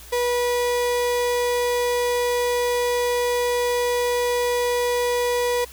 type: tone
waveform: 35% pulse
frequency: 486.8 Hz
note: B4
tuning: 25 cents flat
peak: -18 dBFS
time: 0.12-5.65 s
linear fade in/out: 10 ms
effects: added 60 Hz sine -44 dBFS peak until 5.72 s + white hiss -44 dBFS RMS until 5.72 s